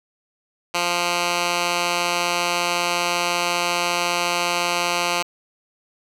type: tone with band-pass filter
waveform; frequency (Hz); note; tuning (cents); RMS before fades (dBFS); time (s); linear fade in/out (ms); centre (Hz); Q
10% pulse; 174.61; F3; 0; -22; 0.74-5.23; 10; 3300; 0.52
effects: none